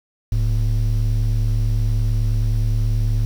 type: ring-modulated tone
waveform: triangle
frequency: 74.4 Hz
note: D2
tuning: 23 cents sharp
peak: -10 dBFS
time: 0.32-3.25 s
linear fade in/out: 0 ms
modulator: 34.9 Hz
effects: tanh soft clip ceiling -7 dBFS + 7-bit